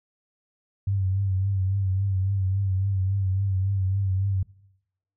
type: tone with vibrato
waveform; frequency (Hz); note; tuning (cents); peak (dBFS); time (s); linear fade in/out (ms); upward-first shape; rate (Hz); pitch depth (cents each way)
sine; 96.4; G2; -28; -21; 0.87-4.43; 5; triangle; 3.6; 62
effects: noise-tail reverb RT60 0.8 s tail -21 dB re dry